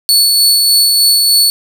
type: tone with tremolo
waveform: sawtooth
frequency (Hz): 4435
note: C#8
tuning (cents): 0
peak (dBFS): -3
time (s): 0.09-1.5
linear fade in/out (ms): 0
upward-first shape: sine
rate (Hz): 3.3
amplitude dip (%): 25
effects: none